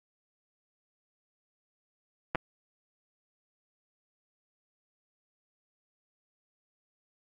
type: clicks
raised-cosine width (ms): 0.5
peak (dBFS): -14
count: 2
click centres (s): 2.349 / 2.355
effects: AAC 48 kbps